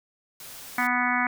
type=noise; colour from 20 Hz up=white; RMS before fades=-42 dBFS; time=0.4-0.87 s; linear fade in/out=2 ms
type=harmonic tone; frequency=246.9 Hz; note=B3; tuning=in tune; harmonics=1 / 3 / 4 / 5 / 6 / 7 / 8 / 9; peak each=-30 / -30 / -30 / -30 / -30 / -30 / -30 / -30 dBFS; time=0.78-1.27 s; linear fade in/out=2 ms
effects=none